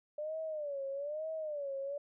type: tone with vibrato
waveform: sine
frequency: 590 Hz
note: D5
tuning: 8 cents sharp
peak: -36 dBFS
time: 0.18-1.98 s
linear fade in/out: 5 ms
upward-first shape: sine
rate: 1.1 Hz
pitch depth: 140 cents each way
effects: none